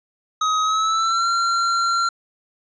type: tone with pitch glide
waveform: square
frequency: 1265 to 1371.5 Hz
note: D#6 to F6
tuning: +28 to -32 cents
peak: -18 dBFS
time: 0.41-2.09 s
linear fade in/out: 5 ms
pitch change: +140 cents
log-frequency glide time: 0.62-1.28 s
effects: resampled to 16000 Hz